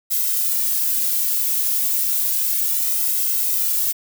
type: noise with flanger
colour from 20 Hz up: violet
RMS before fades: -20 dBFS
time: 0.1-3.93 s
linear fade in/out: 20 ms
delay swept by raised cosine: 1.7 to 2.54 ms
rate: 0.32 Hz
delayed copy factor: -0.9
effects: none